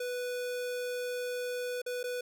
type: tone with dropouts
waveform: square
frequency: 493.9 Hz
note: B4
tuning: in tune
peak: -34 dBFS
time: 0-2.21 s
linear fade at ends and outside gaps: 5 ms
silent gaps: 1.818-1.862 / 2.031-2.039 s
effects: none